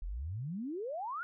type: exponential sweep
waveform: sine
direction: up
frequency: 38.24 to 1486 Hz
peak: -36 dBFS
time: 0.02-1.23 s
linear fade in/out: 0 ms
effects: none